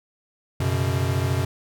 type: chord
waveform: square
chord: F# suspended fourth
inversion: none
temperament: equal with one note detuned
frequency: 92.5 / 124.69 / 138.59 Hz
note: F#2 / B2 / C#3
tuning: 0 / +17 / 0 cents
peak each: -25 / -25 / -29 dBFS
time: 0.6-1.45 s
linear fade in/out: 5 ms
effects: none

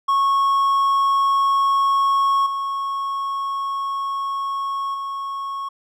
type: tone with level steps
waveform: triangle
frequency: 1100 Hz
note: C#6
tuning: 14 cents flat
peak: -13 / -20 / -23 dBFS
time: 0.08-5.69 s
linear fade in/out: 10 ms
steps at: 2.46 / 4.94 s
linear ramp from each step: 5 ms
effects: none

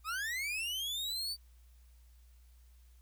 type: linear sweep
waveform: 40% pulse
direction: up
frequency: 1200 to 4634 Hz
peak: -34 dBFS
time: 0.04-1.37 s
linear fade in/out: 50 ms
effects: added 60 Hz sine -57 dBFS peak until 3.01 s + white hiss -72 dBFS RMS until 3.01 s

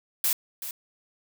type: noise with echo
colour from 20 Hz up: blue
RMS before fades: -24 dBFS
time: 0.24-0.33 s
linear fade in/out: 2 ms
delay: 380 ms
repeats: 1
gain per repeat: -11 dB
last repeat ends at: 0.71 s
effects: none

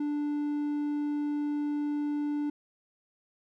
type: tone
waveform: triangle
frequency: 293.7 Hz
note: D4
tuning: in tune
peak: -26 dBFS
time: 0-2.5 s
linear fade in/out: 5 ms
effects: none

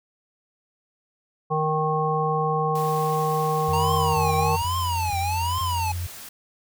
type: harmonic tone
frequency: 155.56 Hz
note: D#3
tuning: in tune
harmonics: 1 / 3 / 5 / 7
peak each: -26 / -26 / -26 / -26 dBFS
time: 1.5-4.57 s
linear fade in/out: 20 ms
type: noise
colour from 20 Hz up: white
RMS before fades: -40 dBFS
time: 2.75-6.29 s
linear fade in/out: 5 ms
type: tone bursts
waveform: sine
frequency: 88 Hz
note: F2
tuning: 14 cents sharp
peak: -26 dBFS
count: 5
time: 3.68-6.068 s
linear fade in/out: 5 ms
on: 460 ms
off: 22 ms
type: tone with vibrato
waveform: square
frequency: 908 Hz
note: A#5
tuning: 46 cents flat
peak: -25 dBFS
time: 3.73-5.92 s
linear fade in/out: 5 ms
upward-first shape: triangle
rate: 1.2 Hz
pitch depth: 280 cents each way
effects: none

